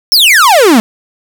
45% pulse exponential sweep, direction down, 5588 to 207.7 Hz, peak -3 dBFS, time 0.12-0.8 s, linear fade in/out 0 ms, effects none

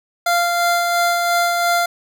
25% pulse tone with tremolo, 694 Hz, F5, 11 cents flat, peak -10 dBFS, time 0.26-1.86 s, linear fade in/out 5 ms, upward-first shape sine, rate 2.9 Hz, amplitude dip 30%, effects none

